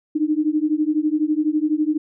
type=beating tone pair; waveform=sine; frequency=300 / 312 Hz; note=D4 / D#4; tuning=+37 / +5 cents; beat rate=12 Hz; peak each=-20 dBFS; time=0.15-1.98 s; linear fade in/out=10 ms; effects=none